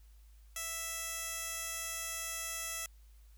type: tone with band-pass filter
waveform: 15% pulse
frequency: 659.3 Hz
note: E5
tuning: in tune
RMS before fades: -40 dBFS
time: 0.56-2.86 s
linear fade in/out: 2 ms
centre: 10000 Hz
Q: 0.78
effects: added 53 Hz sine -55 dBFS peak until 3.37 s + white hiss -71 dBFS RMS until 3.37 s